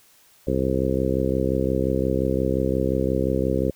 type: harmonic tone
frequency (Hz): 65.7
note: C2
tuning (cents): +8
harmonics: 1 / 2 / 3 / 4 / 5 / 6 / 7 / 8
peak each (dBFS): -28 / -28 / -28 / -28 / -28 / -28 / -28 / -28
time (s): 0.47-3.71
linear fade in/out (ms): 5
effects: white hiss -56 dBFS RMS until 3.75 s